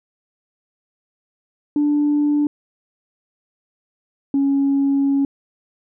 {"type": "tone pair in turn", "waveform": "sine", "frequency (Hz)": [293.7, 277.2], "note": ["D4", "C#4"], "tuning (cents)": [0, 0], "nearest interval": "minor second", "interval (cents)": 100, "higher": "first", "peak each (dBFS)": -13, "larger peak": "neither", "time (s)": [[1.76, 2.47], [4.34, 5.25]], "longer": "second", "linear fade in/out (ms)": 2, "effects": ["tanh soft clip ceiling -11 dBFS"]}